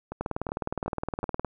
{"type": "two click trains", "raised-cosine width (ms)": 1, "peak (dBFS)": [-15, -20], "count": [25, 4], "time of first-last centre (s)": [[0.21, 1.447], [0.12, 1.231]], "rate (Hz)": [19.4, 2.7], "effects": []}